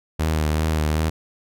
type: tone with vibrato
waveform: sawtooth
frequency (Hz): 77.78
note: D#2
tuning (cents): 0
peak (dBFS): -15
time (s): 0.19-1.1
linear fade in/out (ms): 10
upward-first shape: sine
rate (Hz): 2.6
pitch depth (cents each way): 35
effects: none